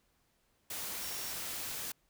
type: tone in noise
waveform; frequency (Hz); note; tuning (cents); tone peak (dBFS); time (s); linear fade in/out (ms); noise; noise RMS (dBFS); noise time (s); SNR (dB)
sine; 5560; F8; -9; -47; 1.02-1.32; 5; white; -40; 0.7-1.92; -10
effects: pink hiss -74 dBFS RMS until 2.09 s